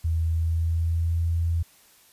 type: tone with pitch glide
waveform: sine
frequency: 81.6 to 83.65 Hz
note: E2 to E2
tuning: -17 to +26 cents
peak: -21 dBFS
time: 0.04-1.63 s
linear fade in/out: 10 ms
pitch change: +43 cents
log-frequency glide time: 0.26-1.17 s
effects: white hiss -56 dBFS RMS until 2.12 s + resampled to 32000 Hz